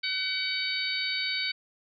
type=harmonic tone; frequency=756 Hz; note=F#5; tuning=37 cents sharp; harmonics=2 / 3 / 4 / 5 / 6; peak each=-38 / -32 / -38 / -34 / -32 dBFS; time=0.03-1.52 s; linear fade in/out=10 ms; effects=none